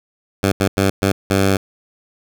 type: tone bursts at uneven times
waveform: 10% pulse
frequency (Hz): 97.3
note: G2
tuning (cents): -12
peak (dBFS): -5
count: 5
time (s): 0.43-0.52 / 0.6-0.68 / 0.77-0.9 / 1.02-1.12 / 1.3-1.57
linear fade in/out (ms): 5
effects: none